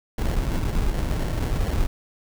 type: noise with sample-and-hold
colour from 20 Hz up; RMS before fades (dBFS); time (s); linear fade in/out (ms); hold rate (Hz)
brown; -23; 0.18-1.87; 5; 1225
effects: none